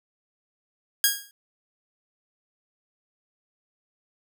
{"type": "tone with exponential decay", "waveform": "5% pulse", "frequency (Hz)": 1635, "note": "G#6", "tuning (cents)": -28, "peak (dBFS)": -5, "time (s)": [1.04, 1.31], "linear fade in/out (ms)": 1, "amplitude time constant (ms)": 57, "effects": []}